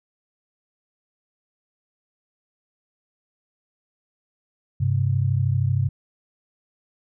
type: tone pair together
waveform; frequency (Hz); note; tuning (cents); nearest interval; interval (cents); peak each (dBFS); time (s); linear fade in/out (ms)
sine; 99.25 / 132.2; G2 / C3; +22 / +18; perfect fourth; 496; -21; 4.8-5.89; 10
effects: none